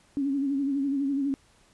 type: tone with vibrato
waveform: sine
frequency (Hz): 277.2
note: C#4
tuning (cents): 0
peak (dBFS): -24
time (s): 0.17-1.34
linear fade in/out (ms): 0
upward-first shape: sine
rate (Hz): 12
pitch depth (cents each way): 60
effects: pink hiss -61 dBFS RMS until 1.73 s + resampled to 24000 Hz